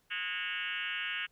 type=tone with frequency modulation; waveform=sine; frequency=2217 Hz; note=C#7; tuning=in tune; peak=-33 dBFS; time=0.1-1.27 s; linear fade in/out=20 ms; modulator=192 Hz; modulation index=4.2; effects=pink hiss -72 dBFS RMS until 1.31 s